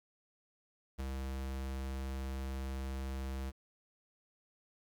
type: tone with ADSR envelope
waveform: square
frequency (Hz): 66.5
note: C2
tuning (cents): +29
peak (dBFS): -35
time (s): 0.98-3.52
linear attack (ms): 23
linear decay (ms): 4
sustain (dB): -3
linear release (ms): 35
effects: 11-bit